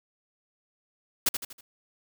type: noise with echo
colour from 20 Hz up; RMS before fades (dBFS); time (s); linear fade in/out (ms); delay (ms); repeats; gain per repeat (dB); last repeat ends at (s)
white; -23; 1.26-1.29; 5; 80; 4; -7; 1.61
effects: none